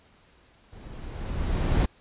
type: noise with level ramp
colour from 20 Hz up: brown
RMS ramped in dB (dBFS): -44 to -20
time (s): 0.72-1.86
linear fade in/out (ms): 10
effects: pink hiss -59 dBFS RMS until 2 s + resampled to 8000 Hz